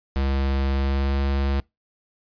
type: tone with pitch glide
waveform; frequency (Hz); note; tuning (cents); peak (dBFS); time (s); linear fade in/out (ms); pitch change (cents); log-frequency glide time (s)
square; 67.9 to 68.81; C#2 to C#2; -35 to -12; -21; 0.16-1.6; 0; +23; 0.71-1.19
effects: noise-tail reverb RT60 0.2 s tail -25 dB re dry + resampled to 11025 Hz